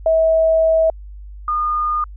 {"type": "tone pair in turn", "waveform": "sine", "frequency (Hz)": [646, 1219.5], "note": ["E5", "D#6"], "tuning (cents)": [-35, -35], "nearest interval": "major seventh", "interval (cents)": 1100, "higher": "second", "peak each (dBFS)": [-11, -16], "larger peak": "first", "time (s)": [[0.06, 0.9], [1.48, 2.04]], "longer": "first", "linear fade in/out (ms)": 2, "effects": ["added 50 Hz sine -32 dBFS peak until 2.16 s"]}